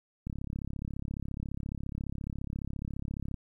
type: click train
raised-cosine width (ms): 5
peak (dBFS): -24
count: 107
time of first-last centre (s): 0.27-3.342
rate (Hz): 34.5
effects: 11-bit